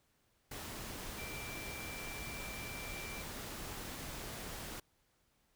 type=tone in noise; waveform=sine; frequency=2349 Hz; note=D7; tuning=in tune; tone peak=-47 dBFS; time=1.18-3.22 s; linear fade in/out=5 ms; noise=pink; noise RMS=-45 dBFS; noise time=0.51-4.8 s; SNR=-5 dB; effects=pink hiss -75 dBFS RMS until 5.55 s